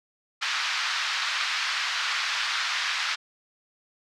pink band-pass noise, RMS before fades -28 dBFS, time 0.41-3.16 s, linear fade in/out 20 ms, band 1200 to 5100 Hz, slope 24 dB/octave, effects none

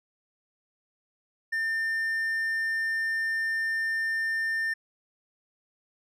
triangle tone, 1800 Hz, A6, 39 cents sharp, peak -24 dBFS, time 1.52-4.74 s, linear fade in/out 10 ms, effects none

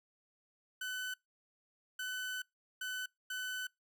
30% pulse tone bursts at uneven times, 1506 Hz, F#6, 30 cents sharp, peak -35 dBFS, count 4, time 0.81-1.14 / 1.99-2.42 / 2.81-3.06 / 3.3-3.67 s, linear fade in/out 5 ms, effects noise-tail reverb RT60 0.2 s tail -26 dB re dry

